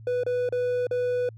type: tone with dropouts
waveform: triangle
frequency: 493.9 Hz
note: B4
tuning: in tune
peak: -21 dBFS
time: 0.07-1.29 s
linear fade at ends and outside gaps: 2 ms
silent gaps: 0.235-0.264 / 0.49-0.524 / 0.869-0.911 s
effects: added 111 Hz sine -42 dBFS peak until 1.37 s